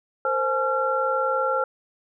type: tone cluster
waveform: sine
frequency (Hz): 463.9 / 524 / 849 / 1368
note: A#4 / C5 / G#5 / F6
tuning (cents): -8 / +2 / +38 / -36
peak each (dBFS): -32 / -24 / -29 / -24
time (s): 0.25-1.64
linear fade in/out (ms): 2
effects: none